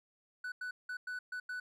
triangle tone bursts at uneven times, 1489 Hz, F#6, 11 cents sharp, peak -36 dBFS, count 6, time 0.44-0.52 / 0.61-0.71 / 0.89-0.97 / 1.07-1.19 / 1.32-1.4 / 1.49-1.6 s, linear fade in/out 5 ms, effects none

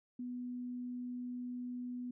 sine tone, 246.9 Hz, B3, in tune, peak -39 dBFS, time 0.19-2.11 s, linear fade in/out 5 ms, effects none

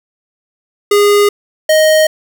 square tone pair in turn, 410 / 624 Hz, G#4 / D#5, -22 / +5 cents, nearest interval perfect fifth, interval 727 cents, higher second, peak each -7 dBFS, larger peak neither, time 0.91-1.29 / 1.69-2.07 s, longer neither, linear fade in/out 5 ms, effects none

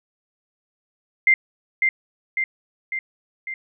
sine tone with echo, 2093 Hz, C7, in tune, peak -11 dBFS, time 1.27-1.34 s, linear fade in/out 2 ms, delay 550 ms, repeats 4, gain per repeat -4 dB, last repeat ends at 3.54 s, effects none

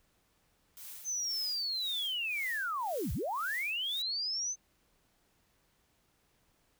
blue noise with tremolo, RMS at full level -46 dBFS, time 0.77-4.02 s, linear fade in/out 0 ms, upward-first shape sine, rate 1.9 Hz, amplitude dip 80%
sine linear two-way sweep, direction down then up, 6272 to 43.16 to 6272 Hz, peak -32 dBFS, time 1.04-4.56 s, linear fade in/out 50 ms, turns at 3.13 s
effects pink hiss -72 dBFS RMS until 6.79 s

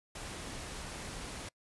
pink noise, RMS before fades -43 dBFS, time 0.15-1.49 s, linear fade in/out 5 ms, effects noise-tail reverb RT60 0.1 s tail -25 dB re dry + resampled to 24000 Hz

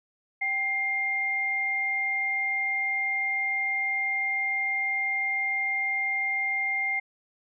sine tone pair together, 784 / 2111 Hz, G5 / C7, 0 / +15 cents, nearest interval octave + perfect fourth, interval 1715 cents, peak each -35 / -25 dBFS, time 0.41-7 s, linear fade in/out 10 ms, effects none

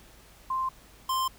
sine / square tone pair in turn, 1046.5 / 1046.5 Hz, C6 / C6, 0 / 0 cents, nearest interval unison, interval 0 cents, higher neither, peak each -26 dBFS, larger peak neither, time 0.5-0.69 / 1.09-1.28 s, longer neither, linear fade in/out 5 ms, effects added 50 Hz sine -56 dBFS peak until 1.38 s + pink hiss -55 dBFS RMS until 1.38 s

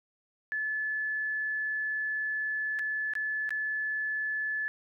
sine tone with dropouts, 1728 Hz, A6, 32 cents flat, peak -29 dBFS, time 0.52-4.68 s, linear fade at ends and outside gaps 0 ms, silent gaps 2.789-2.793 / 3.136-3.153 / 3.492-3.506 s, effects none

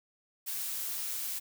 blue noise, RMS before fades -36 dBFS, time 0.46-1.4 s, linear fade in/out 20 ms, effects none

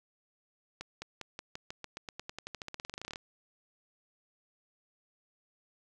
accelerating click train, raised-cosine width 0.2 ms, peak -23 dBFS, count 28, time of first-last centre 0.81-3.159 s, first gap 210 ms, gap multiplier 0.92, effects none

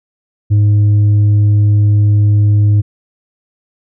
sine tone with tanh clipping, 103.83 Hz, G#2, in tune, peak -7 dBFS, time 0.5-2.82 s, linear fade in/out 20 ms, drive 3 dB, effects none

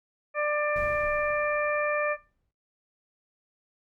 harmonic tone, 594 Hz, D5, 20 cents sharp, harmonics 1 / 2 / 3 / 4, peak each -27 / -30 / -32 / -33 dBFS, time 0.34-2.17 s, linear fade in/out 50 ms
brown noise with exponential decay, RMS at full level -36 dBFS, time 0.76-2.51 s, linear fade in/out 2 ms, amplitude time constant 380 ms
effects noise-tail reverb RT60 0.3 s tail -19 dB re dry

